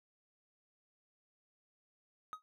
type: tone with exponential decay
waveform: triangle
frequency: 1259 Hz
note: D#6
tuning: 20 cents sharp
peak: -35 dBFS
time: 2.33-2.42 s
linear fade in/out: 0 ms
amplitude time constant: 19 ms
effects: none